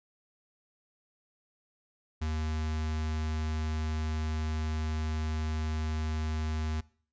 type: tone with notch filter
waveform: square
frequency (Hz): 78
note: D#2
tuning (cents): +5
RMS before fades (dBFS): -32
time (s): 2.21-6.81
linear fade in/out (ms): 10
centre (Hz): 500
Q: 1.5
effects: noise-tail reverb RT60 0.5 s tail -22 dB re dry + resampled to 16000 Hz

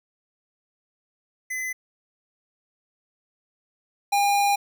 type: tone pair in turn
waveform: square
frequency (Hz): 2024 / 808.3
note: B6 / G#5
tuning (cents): +42 / -47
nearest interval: octave + major third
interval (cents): 1589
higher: first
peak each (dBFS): -28 / -19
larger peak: second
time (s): 1.5-1.73 / 4.12-4.56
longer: second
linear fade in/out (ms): 10
effects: none

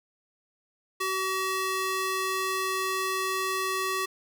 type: tone with high-pass filter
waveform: square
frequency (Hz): 379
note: F#4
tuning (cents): +42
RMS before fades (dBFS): -29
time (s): 1-4.06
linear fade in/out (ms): 10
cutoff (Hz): 780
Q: 0.89
effects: none

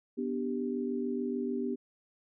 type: chord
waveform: sine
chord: G major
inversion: first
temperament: equal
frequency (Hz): 246.9 / 293.7 / 392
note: B3 / D4 / G4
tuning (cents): 0 / 0 / 0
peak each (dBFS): -33 / -38 / -35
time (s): 0.17-1.76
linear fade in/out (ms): 20
effects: none

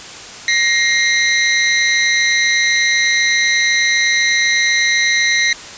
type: ring-modulated tone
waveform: sawtooth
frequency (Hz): 1996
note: B6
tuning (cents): +18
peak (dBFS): -5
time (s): 0.48-5.53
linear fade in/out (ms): 2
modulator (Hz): 114
effects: white hiss -32 dBFS RMS until 5.77 s + resampled to 16000 Hz

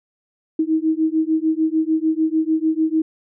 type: beating tone pair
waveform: sine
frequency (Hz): 314.3 / 321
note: D#4 / E4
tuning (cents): +18 / -46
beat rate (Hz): 6.7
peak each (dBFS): -19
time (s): 0.59-3.02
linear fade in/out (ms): 5
effects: none

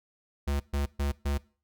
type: tone bursts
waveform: square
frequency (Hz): 70.8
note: C#2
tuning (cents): +37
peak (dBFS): -27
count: 4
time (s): 0.47-1.38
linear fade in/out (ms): 10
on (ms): 130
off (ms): 130
effects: noise-tail reverb RT60 0.4 s tail -22 dB re dry

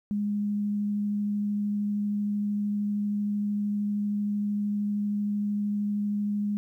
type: tone with vibrato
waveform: sine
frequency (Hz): 206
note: G#3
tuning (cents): -14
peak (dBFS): -25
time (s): 0.11-6.57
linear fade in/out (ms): 0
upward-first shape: triangle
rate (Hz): 13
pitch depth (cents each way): 9
effects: 11-bit

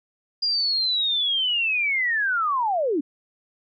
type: linear sweep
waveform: sine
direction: down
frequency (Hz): 4862 to 261.6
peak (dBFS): -20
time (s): 0.42-3.01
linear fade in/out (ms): 10
effects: none

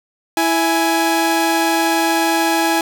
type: tone pair together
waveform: sawtooth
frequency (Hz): 329.6 / 832.2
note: E4 / G#5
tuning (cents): 0 / +3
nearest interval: octave + major third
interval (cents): 1603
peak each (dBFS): -13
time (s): 0.37-2.81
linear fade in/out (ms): 2
effects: none

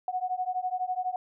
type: beating tone pair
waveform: sine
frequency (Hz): 730 / 742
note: F#5 / F#5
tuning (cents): -24 / +5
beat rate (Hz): 12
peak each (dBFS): -31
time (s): 0.08-1.16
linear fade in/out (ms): 2
effects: none

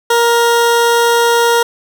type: tone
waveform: 20% pulse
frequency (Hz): 469.6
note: A#4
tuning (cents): +13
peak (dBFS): -4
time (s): 0.1-1.63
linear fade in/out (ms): 5
effects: none

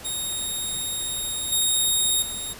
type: tone with level steps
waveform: 10% pulse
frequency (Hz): 3729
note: A#7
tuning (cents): 0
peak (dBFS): -18 / -11 / -21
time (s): 0.04-2.54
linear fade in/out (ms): 20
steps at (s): 1.52 / 2.22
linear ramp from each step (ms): 5
effects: pink hiss -41 dBFS RMS until 2.59 s + resampled to 32000 Hz

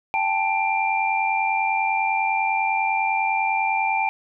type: tone cluster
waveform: sine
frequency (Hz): 785 / 875 / 2372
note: G5 / A5 / D7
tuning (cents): +2 / -10 / +17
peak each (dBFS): -24 / -23 / -24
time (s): 0.14-4.09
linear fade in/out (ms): 0
effects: none

